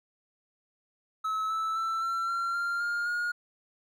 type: tone with pitch steps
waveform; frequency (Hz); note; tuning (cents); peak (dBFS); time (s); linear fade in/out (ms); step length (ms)
triangle; 1294 / 1312.8 / 1331.9 / 1351.3 / 1370.9 / 1390.9 / 1411.1 / 1431.6; E6 / E6 / E6 / E6 / F6 / F6 / F6 / F6; -32 / -8 / +17 / +43 / -33 / -7 / +17 / +42; -26; 1.24-3.32; 10; 260
effects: none